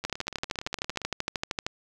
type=two click trains; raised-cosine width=0.2 ms; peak=-11 / -20 dBFS; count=22 / 18; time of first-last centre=0.05-1.665 / 0.04-1.017 s; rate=13 / 17.4 Hz; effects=none